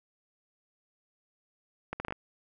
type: accelerating click train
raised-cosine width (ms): 0.5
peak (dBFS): -19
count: 6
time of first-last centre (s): 1.93-2.124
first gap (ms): 70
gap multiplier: 0.7
effects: none